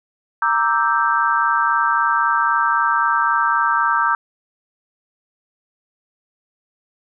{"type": "chord", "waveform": "sine", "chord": "E half-diminished seventh", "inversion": "second", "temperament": "equal", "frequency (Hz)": [932.3, 1174.7, 1318.5, 1568], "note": ["Bb5", "D6", "E6", "G6"], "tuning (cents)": [0, 0, 0, 0], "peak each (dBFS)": -20, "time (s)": [0.42, 4.15], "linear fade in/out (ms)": 2, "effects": []}